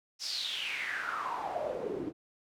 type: noise with band-pass filter sweep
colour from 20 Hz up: pink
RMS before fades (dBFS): -36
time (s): 0.19-2.13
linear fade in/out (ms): 50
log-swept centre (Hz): 5500 to 290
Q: 6.5
effects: none